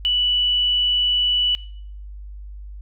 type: tone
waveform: sine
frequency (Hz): 2960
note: F#7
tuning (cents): 0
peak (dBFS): -16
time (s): 0.05-1.55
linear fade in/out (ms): 0
effects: noise-tail reverb RT60 0.6 s tail -20 dB re dry + added 50 Hz sine -33 dBFS peak until 2.81 s